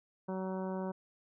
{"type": "harmonic tone", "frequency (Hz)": 188.2, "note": "F#3", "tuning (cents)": 30, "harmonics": [1, 2, 3, 4, 5, 6, 7, 8], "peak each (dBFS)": [-37, -41, -42, -49, -45, -54, -57, -56], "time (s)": [0.28, 0.92], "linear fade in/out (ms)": 10, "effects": []}